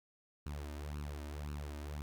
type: tone with flanger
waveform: sawtooth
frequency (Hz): 73.42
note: D2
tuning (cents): 0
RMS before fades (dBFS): -43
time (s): 0.46-2.02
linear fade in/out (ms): 0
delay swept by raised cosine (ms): 0.72 to 3.32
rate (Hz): 1.9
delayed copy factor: +0.75
effects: none